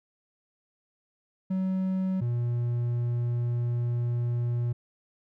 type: tone pair in turn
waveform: triangle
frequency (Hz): 188.2 / 119.95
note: F#3 / A#2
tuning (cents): +30 / +50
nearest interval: minor sixth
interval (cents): 780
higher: first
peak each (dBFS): -23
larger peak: neither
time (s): 1.5-2.21 / 2.21-4.73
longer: second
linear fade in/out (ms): 10
effects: none